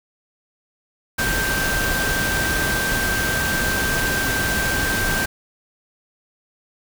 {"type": "tone in noise", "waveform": "sine", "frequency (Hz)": 1568, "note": "G6", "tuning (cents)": 0, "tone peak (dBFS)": -22, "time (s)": [1.18, 5.26], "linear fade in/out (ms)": 10, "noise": "pink", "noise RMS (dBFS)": -23, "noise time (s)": [1.18, 5.26], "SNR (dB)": -2, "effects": []}